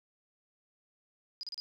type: tone bursts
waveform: sine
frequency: 4927 Hz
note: D#8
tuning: 18 cents flat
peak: -37 dBFS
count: 4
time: 1.41-1.6 s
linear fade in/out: 0 ms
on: 22 ms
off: 34 ms
effects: none